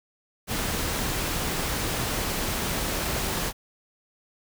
sine tone in noise, 382 Hz, G4, 45 cents flat, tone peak -38 dBFS, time 3.07-3.38 s, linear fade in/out 50 ms, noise pink, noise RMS -28 dBFS, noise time 0.47-3.53 s, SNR -13 dB, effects none

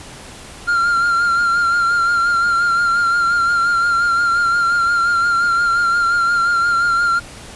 triangle tone with vibrato, 1389 Hz, F6, 10 cents flat, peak -11 dBFS, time 0.67-7.2 s, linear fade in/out 20 ms, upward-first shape sine, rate 5.7 Hz, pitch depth 32 cents each way, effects pink hiss -36 dBFS RMS until 7.55 s + resampled to 24000 Hz

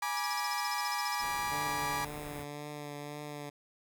30% pulse chord, G# diminished, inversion none, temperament equal with one note detuned, 830.6 / 966.9 / 1174.7 Hz, G#5 / B5 / D6, 0 / -37 / 0 cents, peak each -34 dBFS, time 0.02-2.05 s, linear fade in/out 5 ms
sine tone bursts, 5160 Hz, E8, 38 cents flat, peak -37 dBFS, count 16, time 0.17-1.215 s, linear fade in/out 0 ms, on 25 ms, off 43 ms
pink band-stop noise, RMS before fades -47 dBFS, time 1.19-2.46 s, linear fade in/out 50 ms, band 2800 to 7900 Hz, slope 48 dB/octave
10% pulse tone with vibrato, 146.83 Hz, D3, in tune, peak -32 dBFS, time 1.51-3.5 s, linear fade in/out 10 ms, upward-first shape triangle, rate 1.9 Hz, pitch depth 23 cents each way
effects none

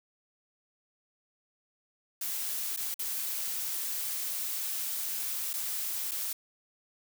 blue noise with dropouts, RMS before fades -34 dBFS, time 2.21-6.33 s, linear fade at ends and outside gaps 5 ms, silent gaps 2.764-2.772 / 2.943-2.992 / 5.532-5.537 / 6.112-6.116 s, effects none

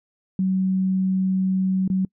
sine tone with dropouts, 188.5 Hz, F#3, 32 cents sharp, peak -18 dBFS, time 0.39-2.05 s, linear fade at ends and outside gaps 2 ms, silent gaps 1.878-1.9 s, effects noise-tail reverb RT60 0.1 s tail -26 dB re dry

